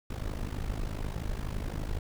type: noise with amplitude modulation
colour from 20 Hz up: brown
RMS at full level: -30 dBFS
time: 0.1-1.99 s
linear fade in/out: 5 ms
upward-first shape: sine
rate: 52 Hz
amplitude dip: 85%
effects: none